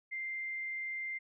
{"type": "tone", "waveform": "sine", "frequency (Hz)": 2093, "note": "C7", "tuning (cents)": 0, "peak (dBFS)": -36, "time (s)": [0.11, 1.19], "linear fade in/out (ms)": 20, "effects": []}